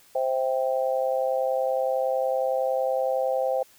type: chord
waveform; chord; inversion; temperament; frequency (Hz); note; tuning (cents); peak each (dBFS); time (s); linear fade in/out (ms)
sine; C major; none; just; 523.3 / 654.1 / 784.9; C5 / E5 / G5; 0 / -14 / +2; -24 / -29 / -29; 0.15-3.63; 5
effects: white hiss -56 dBFS RMS until 3.78 s